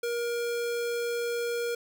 square tone, 473.4 Hz, A#4, 27 cents sharp, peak -29 dBFS, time 0.03-1.75 s, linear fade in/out 5 ms, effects none

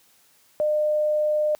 sine tone, 605 Hz, D#5, 49 cents flat, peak -19 dBFS, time 0.6-1.55 s, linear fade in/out 0 ms, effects white hiss -59 dBFS RMS until 1.59 s + high-pass 80 Hz 12 dB/octave

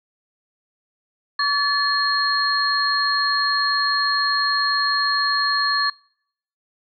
sine tone cluster, 1136 / 1734 / 4249 Hz, C#6 / A6 / C8, +42 / -26 / +26 cents, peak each -22 dBFS, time 1.39-5.9 s, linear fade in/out 5 ms, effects noise-tail reverb RT60 0.7 s tail -26 dB re dry

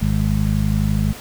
harmonic tone, 51.91 Hz, G#1, in tune, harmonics 1 / 2 / 3 / 4, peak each -21 / -21 / -21 / -21 dBFS, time 0.01-1.13 s, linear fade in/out 10 ms, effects pink hiss -36 dBFS RMS until 1.2 s

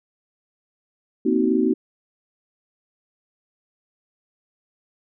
sine chord, C half-diminished seventh, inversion third, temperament just, 235.5 / 261.6 / 314 / 376.7 Hz, Bb3 / C4 / Eb4 / Gb4, +18 / 0 / +16 / +31 cents, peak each -22 dBFS, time 1.25-1.74 s, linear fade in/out 10 ms, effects none

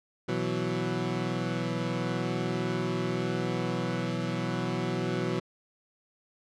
20% pulse chord, B suspended fourth, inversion none, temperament equal, 123.47 / 164.81 / 185 Hz, B2 / E3 / F#3, 0 / 0 / 0 cents, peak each -28 / -28 / -28 dBFS, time 0.28-5.4 s, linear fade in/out 10 ms, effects low-pass 5000 Hz 12 dB/octave

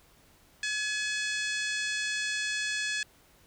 harmonic tone with a mistuned harmonic, 849 Hz, G#5, 38 cents sharp, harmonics 2 / 3 / 4 / 5 / 6 / 7 / 8 / 9 / 10, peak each -32 / -36 / -38 / -40 / -42 / -43 / -44 / -45 / -46 dBFS, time 0.63-3.03 s, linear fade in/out 2 ms, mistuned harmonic 5, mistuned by +40 cents, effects pink hiss -61 dBFS RMS until 3.46 s

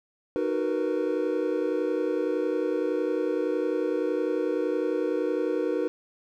triangle chord, B major seventh, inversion first, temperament just, 308.7 / 370.4 / 463 / 493.9 Hz, D#4 / F#4 / A#4 / B4, -14 / +2 / -12 / 0 cents, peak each -28 dBFS, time 0.36-5.88 s, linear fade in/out 0 ms, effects none

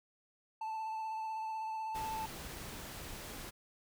triangle tone with vibrato, 880 Hz, A5, in tune, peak -35 dBFS, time 0.61-2.26 s, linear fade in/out 5 ms, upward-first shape sine, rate 16 Hz, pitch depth 18 cents each way
pink noise, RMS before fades -46 dBFS, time 1.94-3.51 s, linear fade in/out 20 ms
effects none

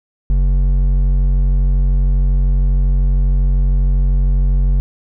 sine tone with hard clipping, 46.37 Hz, F#1, 5 cents sharp, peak -12 dBFS, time 0.3-4.8 s, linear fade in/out 0 ms, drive 7 dB, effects none

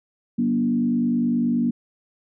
sine tone with frequency modulation, 238.6 Hz, A#3, 41 cents sharp, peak -18 dBFS, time 0.38-1.71 s, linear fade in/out 10 ms, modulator 49.7 Hz, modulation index 0.81, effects none

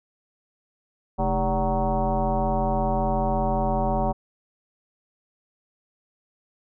sine tone with frequency modulation, 397.7 Hz, G4, 25 cents sharp, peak -20 dBFS, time 1.18-4.13 s, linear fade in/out 20 ms, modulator 178 Hz, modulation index 2.9, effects none

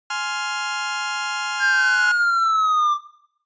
sawtooth chord, F minor, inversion first, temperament just, 838.1 / 1047.7 / 1396.9 Hz, Ab5 / C6 / F6, +16 / +2 / 0 cents, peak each -25 / -27 / -22 dBFS, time 0.1-2.12 s, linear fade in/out 5 ms
triangle linear sweep, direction down, 1611 to 1170 Hz, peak -14 dBFS, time 1.59-2.98 s, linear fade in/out 50 ms
effects noise-tail reverb RT60 0.7 s tail -18 dB re dry + resampled to 16000 Hz

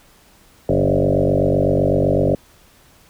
sine tone with frequency modulation, 343.3 Hz, F4, 30 cents flat, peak -13 dBFS, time 0.69-2.35 s, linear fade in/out 2 ms, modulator 47.9 Hz, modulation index 5.8, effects pink hiss -51 dBFS RMS until 3.09 s

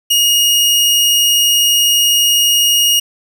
sawtooth tone, 2868 Hz, F7, 45 cents sharp, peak -6 dBFS, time 0.1-3 s, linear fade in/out 10 ms, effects none

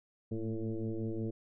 sine tone with frequency modulation, 113.7 Hz, A#2, 43 cents flat, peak -33 dBFS, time 0.31-1.31 s, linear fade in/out 10 ms, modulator 111 Hz, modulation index 3, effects none

